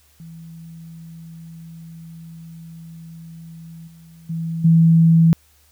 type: tone with level steps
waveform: sine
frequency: 164.4 Hz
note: E3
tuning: 4 cents flat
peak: -35 / -42 / -22 / -9 dBFS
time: 0.2-5.33 s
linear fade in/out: 0 ms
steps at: 3.87 / 4.29 / 4.64 s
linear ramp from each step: 10 ms
effects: added 74 Hz sine -57 dBFS peak until 5.71 s + white hiss -57 dBFS RMS until 5.71 s